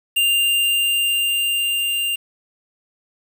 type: tone with level ramp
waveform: square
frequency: 2794 Hz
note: F7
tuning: in tune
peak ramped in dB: -15 to -20 dBFS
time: 0.16-2.16 s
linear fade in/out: 10 ms
effects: 7-bit